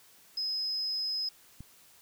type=tone; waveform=sine; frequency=5080 Hz; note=D#8; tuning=35 cents sharp; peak=-30 dBFS; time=0.37-1.29 s; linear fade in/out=5 ms
type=click; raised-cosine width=5 ms; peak=-32 dBFS; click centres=1.606 s
effects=white hiss -59 dBFS RMS until 2.01 s